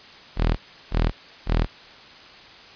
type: tone bursts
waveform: sawtooth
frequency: 40.45 Hz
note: E1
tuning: 32 cents flat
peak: -14 dBFS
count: 3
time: 0.36-1.67 s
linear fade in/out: 50 ms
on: 210 ms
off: 340 ms
effects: white hiss -45 dBFS RMS until 2.75 s + resampled to 11025 Hz